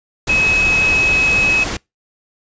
sine tone in noise, 2559 Hz, D#7, 48 cents sharp, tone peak -12 dBFS, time 0.29-1.64 s, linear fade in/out 5 ms, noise pink, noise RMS -22 dBFS, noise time 0.27-1.77 s, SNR +7 dB, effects noise-tail reverb RT60 0.2 s tail -25 dB re dry + resampled to 16000 Hz

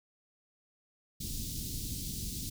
pink band-stop noise, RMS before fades -38 dBFS, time 1.2-2.5 s, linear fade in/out 10 ms, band 270 to 4000 Hz, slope 24 dB/octave, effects none

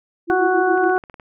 sine tone with tremolo, 338.1 Hz, E4, 44 cents sharp, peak -17 dBFS, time 0.27-0.98 s, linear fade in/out 50 ms, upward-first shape sine, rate 7.2 Hz, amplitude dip 90%
harmonic tone, 370 Hz, F#4, in tune, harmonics 1 / 2 / 3 / 4, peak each -18 / -19 / -27 / -22 dBFS, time 0.3-0.98 s, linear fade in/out 0 ms
clicks, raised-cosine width 0.5 ms, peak -24 dBFS, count 8, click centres 0.777 / 0.84 / 0.896 / 0.967 / 1.038 / 1.098 / 1.142 / 1.198 s
effects none

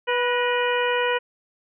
harmonic tone with a mistuned harmonic, 490 Hz, B4, 14 cents flat, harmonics 1 / 2 / 3 / 4 / 5 / 6, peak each -23 / -26 / -28 / -29 / -30 / -31 dBFS, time 0.07-1.19 s, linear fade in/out 20 ms, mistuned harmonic 4, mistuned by -59 cents, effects none

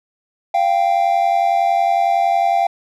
triangle tone pair together, 693.1 / 784 Hz, F5 / G5, -13 / 0 cents, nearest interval major second, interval 213 cents, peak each -14 dBFS, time 0.54-2.67 s, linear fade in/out 5 ms, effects none

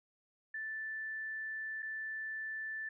sine tone with dropouts, 1760 Hz, A6, in tune, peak -38 dBFS, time 0.54-2.89 s, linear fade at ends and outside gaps 5 ms, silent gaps 1.823-1.827 s, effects none

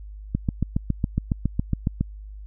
click train, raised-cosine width 5 ms, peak -9 dBFS, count 13, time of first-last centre 0.35-2.01 s, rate 7.23 Hz, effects added 51 Hz sine -36 dBFS peak until 2.46 s

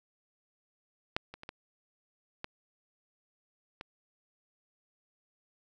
clicks, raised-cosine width 0.3 ms, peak -13 / -28 / -29 / -24 / -21 / -25 dBFS, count 6, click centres 1.165 / 1.34 / 1.434 / 1.491 / 2.444 / 3.811 s, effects none

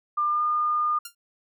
sine tone with pitch glide, 1198 to 1214.7 Hz, D6 to D#6, +34 to -42 cents, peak -21 dBFS, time 0.17-0.99 s, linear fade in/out 10 ms, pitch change +24 cents, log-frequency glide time 0.3-0.43 s
5% pulse tone with exponential decay, 1396.9 Hz, F6, in tune, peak -21 dBFS, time 1.05-1.15 s, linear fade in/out 5 ms, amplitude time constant 20 ms
effects none

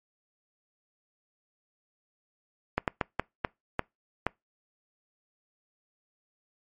slowing click train, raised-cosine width 0.5 ms, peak -10 dBFS, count 7, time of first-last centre 2.78-4.266 s, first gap 98 ms, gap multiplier 1.37, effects noise-tail reverb RT60 0.2 s tail -25 dB re dry + MP3 48 kbps

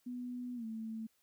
sine tone with pitch glide, 246.9 to 222.5 Hz, B3 to A3, 0 to +20 cents, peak -39 dBFS, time 0.06-1.07 s, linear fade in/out 10 ms, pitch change -180 cents, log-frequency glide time 0.55-0.65 s, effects white hiss -75 dBFS RMS until 1.22 s

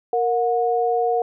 sine tone pair together, 465.6 / 726 Hz, A#4 / F#5, -2 / -33 cents, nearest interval minor sixth, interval 769 cents, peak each -20 dBFS, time 0.13-1.22 s, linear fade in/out 2 ms, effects none

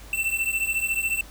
square beating tone pair, 2671 / 2685 Hz, E7 / E7, +22 / +31 cents, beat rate 14 Hz, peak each -28 / -26 dBFS, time 0.13-1.21 s, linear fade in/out 2 ms, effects added 50 Hz sine -43 dBFS peak until 1.3 s + pink hiss -47 dBFS RMS until 1.3 s

